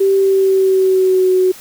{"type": "tone with pitch glide", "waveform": "sine", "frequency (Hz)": [389.7, 370.8], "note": ["G4", "F#4"], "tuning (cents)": [-10, 4], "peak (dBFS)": -9, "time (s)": [0, 1.52], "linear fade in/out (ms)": 10, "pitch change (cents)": -86, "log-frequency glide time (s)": [0.15, 1.31], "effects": ["white hiss -37 dBFS RMS until 1.6 s"]}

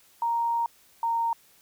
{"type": "tone pair in turn", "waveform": "sine", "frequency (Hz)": [932.3, 923.7], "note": ["A#5", "A#5"], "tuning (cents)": [0, -16], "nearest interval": "unison", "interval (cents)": 16, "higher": "first", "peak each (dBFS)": -23, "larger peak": "neither", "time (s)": [[0.22, 0.66], [1.03, 1.33]], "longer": "first", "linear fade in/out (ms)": 2, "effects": ["white hiss -59 dBFS RMS until 1.61 s"]}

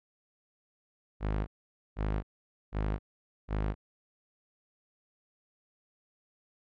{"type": "tone bursts", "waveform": "sawtooth", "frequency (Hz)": 51.91, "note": "G#1", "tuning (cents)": 0, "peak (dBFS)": -25, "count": 4, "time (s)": [1.2, 3.75], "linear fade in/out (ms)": 50, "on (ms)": 270, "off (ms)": 490, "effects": ["low-pass 2000 Hz 12 dB/octave"]}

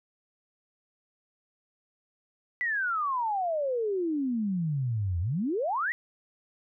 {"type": "exponential two-way sweep", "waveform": "sine", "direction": "down then up", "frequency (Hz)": [2000, 82.41, 2000], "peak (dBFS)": -26, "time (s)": [2.61, 5.92], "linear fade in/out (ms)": 0, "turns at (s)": 5.2, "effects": []}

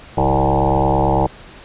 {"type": "tone with frequency modulation", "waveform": "sine", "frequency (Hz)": 459.4, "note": "A#4", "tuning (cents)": -25, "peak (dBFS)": -12, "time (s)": [0.17, 1.27], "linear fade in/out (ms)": 10, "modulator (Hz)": 69, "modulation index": 6.4, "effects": ["pink hiss -40 dBFS RMS until 1.64 s", "resampled to 8000 Hz"]}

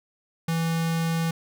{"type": "tone with notch filter", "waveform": "square", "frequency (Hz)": 164.81, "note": "E3", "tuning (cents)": 0, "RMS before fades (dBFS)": -25, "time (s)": [0.48, 1.31], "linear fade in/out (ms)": 5, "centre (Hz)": 370, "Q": 1, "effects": []}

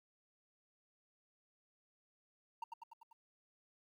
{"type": "tone with echo", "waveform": "triangle", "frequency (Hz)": 920, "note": "A#5", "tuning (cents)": -23, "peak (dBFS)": -37, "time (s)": [2.62, 2.64], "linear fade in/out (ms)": 5, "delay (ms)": 98, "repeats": 5, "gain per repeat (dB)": -4, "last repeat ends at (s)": 3.13, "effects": ["13-bit"]}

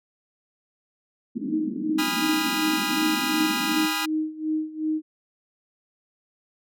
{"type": "band-pass noise", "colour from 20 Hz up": "pink", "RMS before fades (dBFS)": -31, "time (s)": [1.35, 3.86], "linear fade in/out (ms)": 10, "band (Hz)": [210, 310], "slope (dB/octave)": 48}
{"type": "tone with tremolo", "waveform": "sine", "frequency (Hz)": 311.6, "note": "D#4", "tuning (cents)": 3, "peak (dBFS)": -21, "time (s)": [1.48, 5.02], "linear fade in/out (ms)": 50, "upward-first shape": "sine", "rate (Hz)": 2.7, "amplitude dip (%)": 85}
{"type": "chord", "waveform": "15% pulse", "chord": "F half-diminished seventh", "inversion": "first", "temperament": "equal with one note detuned", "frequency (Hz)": [816.8, 987.8, 1244.5, 1396.9], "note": ["Ab5", "Cb6", "Eb6", "F6"], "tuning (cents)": [-29, 0, 0, 0], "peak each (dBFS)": -24, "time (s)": [1.98, 4.06], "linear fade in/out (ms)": 10}
{"effects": []}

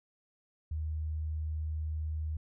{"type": "tone", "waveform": "sine", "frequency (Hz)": 77.78, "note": "D#2", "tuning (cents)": 0, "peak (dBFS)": -32, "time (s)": [0.71, 2.37], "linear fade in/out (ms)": 5, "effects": []}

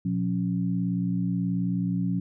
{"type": "tone cluster", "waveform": "sine", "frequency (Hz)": [120.7, 179.3, 277.1], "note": ["B2", "F3", "C#4"], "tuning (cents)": [-39, 46, -1], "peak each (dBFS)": [-31, -25, -32], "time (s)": [0.05, 2.2], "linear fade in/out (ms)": 5, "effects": []}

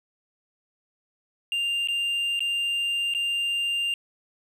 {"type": "tone with dropouts", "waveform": "triangle", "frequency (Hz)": 2794, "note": "F7", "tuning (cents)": 0, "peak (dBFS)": -22, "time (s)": [1.52, 3.94], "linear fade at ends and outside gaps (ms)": 1, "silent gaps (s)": [[1.874, 1.885], [2.393, 2.405], [3.138, 3.148]], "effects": ["resampled to 32000 Hz"]}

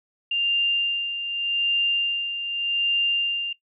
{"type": "tone with tremolo", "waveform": "sine", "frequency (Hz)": 2794, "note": "F7", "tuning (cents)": 0, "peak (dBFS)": -18, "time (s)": [0.31, 3.53], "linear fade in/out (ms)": 5, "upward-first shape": "sine", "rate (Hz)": 0.84, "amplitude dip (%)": 60, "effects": ["noise-tail reverb RT60 0.1 s tail -18 dB re dry"]}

